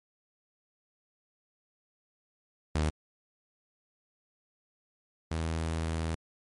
sawtooth tone pair in turn, 77.1 / 81.12 Hz, D#2 / E2, -15 / -27 cents, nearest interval minor second, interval 88 cents, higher second, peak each -22 / -26 dBFS, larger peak first, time 2.75-2.9 / 5.31-6.15 s, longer second, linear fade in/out 5 ms, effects MP3 48 kbps

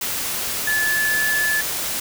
sine tone in noise, 1729 Hz, A6, 31 cents flat, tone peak -18 dBFS, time 0.67-1.61 s, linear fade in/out 5 ms, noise white, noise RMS -25 dBFS, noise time 0.01-2 s, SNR +4 dB, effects none

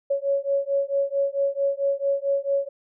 sine beating tone pair, 554 / 558.5 Hz, C#5 / C#5, -1 / +13 cents, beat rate 4.5 Hz, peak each -24 dBFS, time 0.1-2.69 s, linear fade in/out 10 ms, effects none

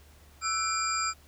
sine tone cluster, 1316 / 1493 / 2363 / 4840 / 7380 Hz, E6 / F#6 / D7 / D#8 / A#8, -3 / +15 / +10 / -49 / -18 cents, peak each -30 / -39 / -36 / -34 / -33 dBFS, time 0.41-1.14 s, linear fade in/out 50 ms, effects added 73 Hz sine -54 dBFS peak until 1.27 s + pink hiss -59 dBFS RMS until 1.27 s

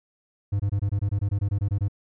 triangle tone bursts, 100.4 Hz, G2, 42 cents sharp, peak -19 dBFS, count 14, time 0.52-1.884 s, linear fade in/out 10 ms, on 77 ms, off 22 ms, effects none

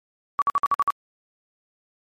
sine tone bursts, 1138 Hz, C#6, 45 cents sharp, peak -16 dBFS, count 7, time 0.39-0.904 s, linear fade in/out 0 ms, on 28 ms, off 53 ms, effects MP3 64 kbps

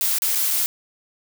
blue noise with dropouts, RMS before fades -21 dBFS, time 0.01-0.66 s, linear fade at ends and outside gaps 0 ms, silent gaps 0.185-0.22 / 0.351-0.356 / 0.504-0.508 s, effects none

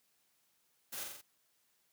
white noise with echo, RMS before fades -43 dBFS, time 0.92-1.04 s, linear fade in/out 10 ms, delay 44 ms, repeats 4, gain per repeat -3 dB, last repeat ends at 1.216 s, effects white hiss -75 dBFS RMS until 1.92 s + high-pass 80 Hz 12 dB/octave

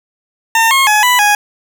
20% pulse tone with pitch steps, 907 / 1080 / 845 / 990 / 829 Hz, A#5 / C#6 / G#5 / B5 / G#5, -48 / -45 / +30 / +4 / -3 cents, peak -3 dBFS, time 0.55-1.35 s, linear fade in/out 2 ms, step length 160 ms, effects none

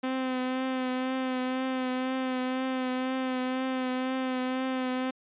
sawtooth tone with vibrato, 257.9 Hz, C4, 25 cents flat, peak -24 dBFS, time 0.03-5.11 s, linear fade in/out 10 ms, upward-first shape triangle, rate 2 Hz, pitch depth 29 cents each way, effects resampled to 8000 Hz

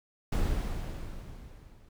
brown noise with level ramp, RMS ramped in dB -26 to -55 dBFS, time 0.32-1.89 s, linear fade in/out 5 ms, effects none

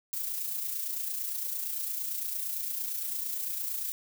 violet noise with amplitude modulation, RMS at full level -32 dBFS, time 0.13-3.92 s, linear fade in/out 0 ms, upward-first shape sine, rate 28.8 Hz, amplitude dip 45%, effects none

